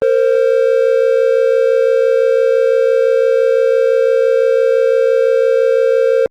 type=tone pair together; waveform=triangle; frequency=460 / 525.9 Hz; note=A#4 / C5; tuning=-23 / +9 cents; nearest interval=major second; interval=232 cents; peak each=-10 dBFS; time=0.02-6.26 s; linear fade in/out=0 ms; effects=Opus 32 kbps